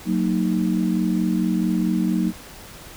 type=chord; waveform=sine; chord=D# minor; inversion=first; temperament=equal with one note detuned; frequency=185 / 229.5 / 311.1 Hz; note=F#3 / A#3 / D#4; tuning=0 / -27 / 0 cents; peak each=-21 / -23 / -24 dBFS; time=0.05-2.33 s; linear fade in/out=50 ms; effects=pink hiss -41 dBFS RMS until 2.96 s